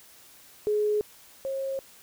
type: tone pair in turn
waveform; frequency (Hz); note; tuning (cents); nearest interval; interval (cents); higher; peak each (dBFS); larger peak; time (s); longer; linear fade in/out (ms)
sine; 420.6 / 539.6; G#4 / C#5; +22 / -47; major third; 431; second; -22 / -28; first; 0.67-1.01 / 1.45-1.79; neither; 0
effects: white hiss -53 dBFS RMS until 2.02 s